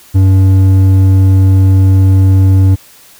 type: tone with hard clipping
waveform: sine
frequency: 95.4 Hz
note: G2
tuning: 47 cents flat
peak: -5 dBFS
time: 0.14-2.76 s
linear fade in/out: 20 ms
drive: 6 dB
effects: white hiss -40 dBFS RMS until 3.19 s